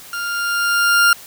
40% pulse tone with level ramp, 1400 Hz, F6, 4 cents sharp, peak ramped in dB -22 to -8 dBFS, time 0.13-1.13 s, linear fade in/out 2 ms, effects white hiss -39 dBFS RMS until 1.26 s

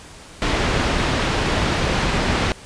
pink low-pass noise, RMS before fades -20 dBFS, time 0.42-2.52 s, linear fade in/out 0 ms, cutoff 3900 Hz, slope 12 dB/octave, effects pink hiss -41 dBFS RMS until 2.65 s + resampled to 22050 Hz

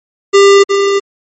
square tone with echo, 397.8 Hz, G4, 25 cents sharp, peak -3 dBFS, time 0.33-0.64 s, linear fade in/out 20 ms, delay 360 ms, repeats 1, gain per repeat -6 dB, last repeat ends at 1 s, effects MP3 32 kbps

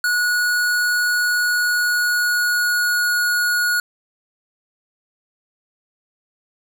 square tone with pitch glide, 1459 to 1448.9 Hz, F#6 to F#6, -25 to -37 cents, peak -17 dBFS, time 0.04-3.8 s, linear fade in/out 2 ms, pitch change -12 cents, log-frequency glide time 1.23-3.12 s, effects none

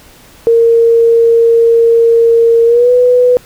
sine tone with pitch glide, 461.9 to 495.1 Hz, A#4 to B4, -16 to +4 cents, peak -4 dBFS, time 0.47-3.37 s, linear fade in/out 0 ms, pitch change +120 cents, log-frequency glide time 2.65-2.91 s, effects pink hiss -40 dBFS RMS until 3.45 s

